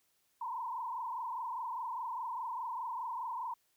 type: tone with frequency modulation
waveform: sine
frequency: 967 Hz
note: B5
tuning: 37 cents flat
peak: -36 dBFS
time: 0.41-3.54 s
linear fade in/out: 5 ms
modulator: 24.9 Hz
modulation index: 2.6
effects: white hiss -75 dBFS RMS until 3.76 s